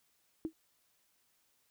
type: tone with exponential decay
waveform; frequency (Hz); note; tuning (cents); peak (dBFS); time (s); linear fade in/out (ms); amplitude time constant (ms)
sine; 320.1; D#4; +49; -29; 0.45-0.53; 0; 16
effects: white hiss -74 dBFS RMS until 1.7 s